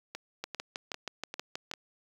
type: two click trains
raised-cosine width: 0.2 ms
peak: -21 / -18 dBFS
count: 5 / 9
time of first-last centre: 0.15-1.737 / 0.44-1.714 s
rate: 2.52 / 6.28 Hz
effects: high-pass 200 Hz 12 dB/octave + 8-bit